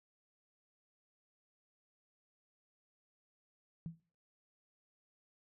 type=tone with exponential decay; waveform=sine; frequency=164.81 Hz; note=E3; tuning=in tune; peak=-36 dBFS; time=3.86-4 s; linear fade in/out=0 ms; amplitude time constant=30 ms; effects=noise-tail reverb RT60 0.4 s tail -19 dB re dry